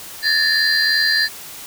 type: tone cluster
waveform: sine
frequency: 1722 / 1805 / 4125 / 4732 Hz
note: A6 / A6 / C8 / D8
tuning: -38 / +44 / -25 / +12 cents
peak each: -19 dBFS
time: 0.22-1.29 s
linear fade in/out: 50 ms
effects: tanh soft clip ceiling -4 dBFS + white hiss -35 dBFS RMS until 1.66 s